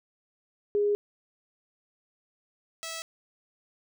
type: tone pair in turn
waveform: sine / 5% pulse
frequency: 411.7 / 653.5 Hz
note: G#4 / E5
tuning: -15 / -15 cents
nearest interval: minor sixth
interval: 800 cents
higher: second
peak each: -22 / -24 dBFS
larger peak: first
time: 0.75-0.95 / 2.83-3.02 s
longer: first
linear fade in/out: 0 ms
effects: none